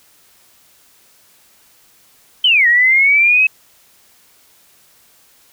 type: linear two-way sweep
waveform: sine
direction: down then up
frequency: 3128 to 1864.7 to 2582 Hz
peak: -8 dBFS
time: 2.44-3.47 s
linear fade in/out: 5 ms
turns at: 2.67 s
effects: white hiss -51 dBFS RMS until 5.52 s